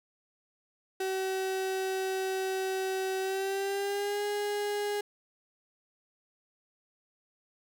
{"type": "tone with pitch glide", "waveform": "35% pulse", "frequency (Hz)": [380, 412], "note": ["F#4", "G#4"], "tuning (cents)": [46, -14], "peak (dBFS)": -28, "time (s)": [1, 5.01], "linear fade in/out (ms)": 5, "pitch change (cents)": 140, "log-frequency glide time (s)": [3.2, 4.24], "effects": []}